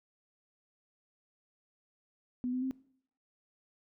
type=tone with pitch steps; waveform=sine; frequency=248.7 / 254.2 / 262.5 Hz; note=B3 / C4 / C4; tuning=+12 / -50 / +6 cents; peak=-31 dBFS; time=2.44-2.71 s; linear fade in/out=0 ms; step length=90 ms; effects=noise-tail reverb RT60 0.6 s tail -20 dB re dry